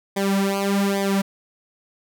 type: tone with flanger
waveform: sawtooth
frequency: 197.5 Hz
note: G3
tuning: 13 cents sharp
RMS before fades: -21 dBFS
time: 0.16-1.22 s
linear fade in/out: 10 ms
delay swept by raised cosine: 0.72 to 4.52 ms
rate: 1.2 Hz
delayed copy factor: -0.9
effects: none